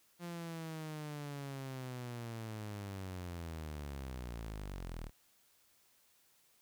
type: linear sweep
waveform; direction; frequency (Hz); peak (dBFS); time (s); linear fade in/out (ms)
sawtooth; down; 174.7 to 36.71; -38; 0.19-5.11; 50
effects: white hiss -70 dBFS RMS until 6.61 s